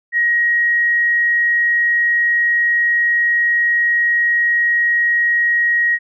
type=tone; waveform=sine; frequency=1890 Hz; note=A#6; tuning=23 cents sharp; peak=-12 dBFS; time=0.12-5.99 s; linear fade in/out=50 ms; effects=none